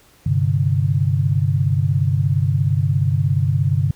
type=chord; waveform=sine; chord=G suspended fourth; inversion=none; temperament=equal with one note detuned; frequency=98 / 129.83 / 146.83 Hz; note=G2 / C3 / D3; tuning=0 / -13 / 0 cents; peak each=-19 dBFS; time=0.26-3.91 s; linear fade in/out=5 ms; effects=pink hiss -52 dBFS RMS until 3.95 s